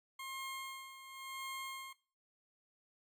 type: tone with tremolo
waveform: 20% pulse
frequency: 1069 Hz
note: C6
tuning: 37 cents sharp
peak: -36 dBFS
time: 0.19-1.93 s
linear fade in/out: 5 ms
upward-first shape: sine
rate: 0.93 Hz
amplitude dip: 70%
effects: noise-tail reverb RT60 0.4 s tail -21 dB re dry + AAC 64 kbps